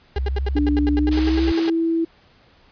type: tone bursts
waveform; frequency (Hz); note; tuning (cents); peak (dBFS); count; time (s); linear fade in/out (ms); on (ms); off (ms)
35% pulse; 405.5; G#4; -41; -22; 16; 0.16-1.699; 2; 24; 77
type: tone with vibrato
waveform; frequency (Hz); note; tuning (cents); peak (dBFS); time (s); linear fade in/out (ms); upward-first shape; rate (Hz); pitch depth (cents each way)
sine; 66.3; C2; +23; -20; 0.16-1.52; 5; sine; 12; 60
type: tone with pitch glide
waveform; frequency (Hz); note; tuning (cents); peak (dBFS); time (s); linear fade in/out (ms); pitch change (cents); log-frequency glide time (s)
sine; 293.7 to 329.7; D4 to E4; 0 to 0; -17; 0.55-2.05; 10; +200; 0.95-1.44
type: high-pass noise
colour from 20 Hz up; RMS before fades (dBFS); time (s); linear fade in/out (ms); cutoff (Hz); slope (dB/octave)
white; -28; 1.11-1.7; 10; 200; 12
effects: pink hiss -54 dBFS RMS until 2.71 s + resampled to 11025 Hz